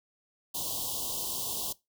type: band-stop noise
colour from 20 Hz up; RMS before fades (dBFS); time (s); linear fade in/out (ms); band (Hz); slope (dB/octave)
white; -34; 0.54-1.73; 10; 1100 to 2900; 96
effects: noise-tail reverb RT60 0.2 s tail -20 dB re dry